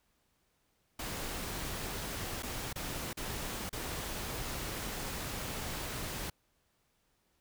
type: noise with dropouts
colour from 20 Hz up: pink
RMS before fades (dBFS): -39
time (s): 0.99-6.3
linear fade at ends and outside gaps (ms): 5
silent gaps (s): 2.425-2.431 / 2.729-2.757 / 3.131-3.171 / 3.694-3.728
effects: pink hiss -75 dBFS RMS until 7.4 s